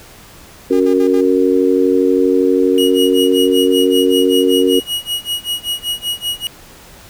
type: chord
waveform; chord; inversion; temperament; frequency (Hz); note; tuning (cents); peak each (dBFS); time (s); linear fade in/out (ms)
sine; F# major; second; just; 277.5 / 370 / 462.5; C#4 / F#4 / A#4; +2 / 0 / -14; -14; 0.7-4.8; 10
type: tone bursts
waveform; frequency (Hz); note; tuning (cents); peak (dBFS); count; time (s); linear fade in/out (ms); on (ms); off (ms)
sawtooth; 404; G#4; -48; -23; 4; 0.72-1.213; 10; 82; 55
type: tone with tremolo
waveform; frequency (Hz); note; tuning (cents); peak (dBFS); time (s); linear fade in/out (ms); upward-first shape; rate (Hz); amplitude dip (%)
45% pulse; 2900; F#7; -35; -15; 2.78-6.47; 0; sine; 5.2; 95
effects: pink hiss -40 dBFS RMS until 7.09 s